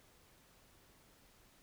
silence, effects pink hiss -66 dBFS RMS until 1.62 s

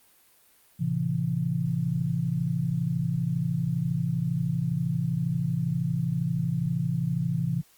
sine tone cluster, 113.6 / 135.7 / 168.3 Hz, A#2 / C#3 / E3, -44 / -36 / +36 cents, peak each -33 / -28 / -27 dBFS, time 0.79-7.62 s, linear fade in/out 20 ms, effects white hiss -60 dBFS RMS until 7.77 s + Opus 32 kbps

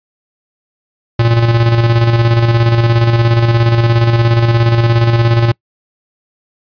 square tone with tremolo, 116.5 Hz, A#2, 1 cent flat, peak -7 dBFS, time 1.19-5.52 s, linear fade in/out 5 ms, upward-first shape square, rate 17 Hz, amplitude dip 45%, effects noise-tail reverb RT60 0.1 s tail -26 dB re dry + resampled to 11025 Hz

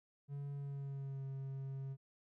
triangle tone with pitch glide, 141.6 to 135.36 Hz, C#3 to C#3, +37 to -41 cents, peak -39 dBFS, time 0.28-1.97 s, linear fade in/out 50 ms, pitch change -78 cents, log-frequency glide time 0.53-1.25 s, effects none

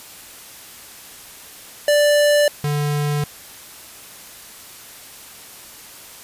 square tone pair in turn, 587.3 / 146.82 Hz, D5 / D3, 0 / 0 cents, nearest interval 2 octaves, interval 2400 cents, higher first, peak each -13 / -19 dBFS, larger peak first, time 1.88-2.48 / 2.64-3.24 s, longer neither, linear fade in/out 2 ms, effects white hiss -40 dBFS RMS until 6.23 s + resampled to 32000 Hz

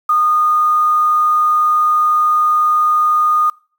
sine tone with quantisation, 1227 Hz, D#6, 25 cents flat, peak -10 dBFS, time 0.09-3.5 s, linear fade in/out 5 ms, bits 6, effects noise-tail reverb RT60 0.4 s tail -23 dB re dry

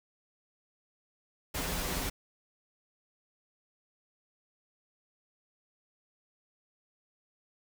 pink noise with comb filter, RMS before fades -34 dBFS, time 1.54-2.1 s, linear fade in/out 10 ms, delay 9 ms, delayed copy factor -0.9, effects none

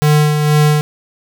square tone with tremolo, 150.2 Hz, D3, 39 cents sharp, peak -8 dBFS, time 0.02-0.81 s, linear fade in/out 0 ms, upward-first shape sine, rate 2.1 Hz, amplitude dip 45%, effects none

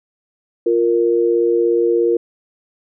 sine tone pair together, 349.3 / 466.2 Hz, F4 / A#4, 0 / 0 cents, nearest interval perfect fourth, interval 500 cents, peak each -15 dBFS, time 0.66-2.17 s, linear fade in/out 5 ms, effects none

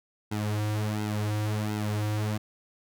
sawtooth tone with flanger, 105.9 Hz, G#2, 34 cents sharp, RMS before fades -29 dBFS, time 0.31-2.38 s, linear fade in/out 10 ms, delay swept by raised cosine 1.7 to 4.9 ms, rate 1.4 Hz, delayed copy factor -0.85, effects none

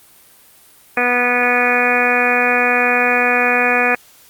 harmonic tone, 245.3 Hz, B3, 12 cents flat, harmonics 1 / 2 / 3 / 4 / 5 / 6 / 7 / 8 / 9 / 10, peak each -24 / -20 / -20 / -28 / -23 / -23 / -19 / -25 / -22 / -18 dBFS, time 0.97-3.95 s, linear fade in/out 2 ms, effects white hiss -47 dBFS RMS until 4.29 s + Opus 32 kbps

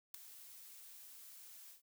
blue noise with ADSR envelope, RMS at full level -41 dBFS, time 0.14-1.82 s, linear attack 5 ms, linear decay 4 ms, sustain -15 dB, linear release 120 ms, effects none

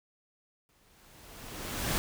pink noise with exponential growth, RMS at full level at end -29 dBFS, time 0.69-1.98 s, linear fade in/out 0 ms, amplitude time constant 280 ms, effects none

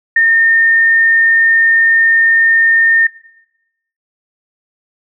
sine tone, 1822 Hz, A#6, 40 cents flat, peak -6 dBFS, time 0.16-3.07 s, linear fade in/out 5 ms, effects noise-tail reverb RT60 0.9 s tail -19 dB re dry

